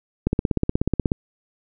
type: click train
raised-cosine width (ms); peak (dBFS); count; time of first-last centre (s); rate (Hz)
3; -6; 15; 0.27-1.118; 16.5
effects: none